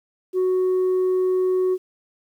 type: tone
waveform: sine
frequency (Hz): 370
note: F#4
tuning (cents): 0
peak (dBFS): -15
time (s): 0.33-1.78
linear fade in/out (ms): 50
effects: tanh soft clip ceiling -16 dBFS + 9-bit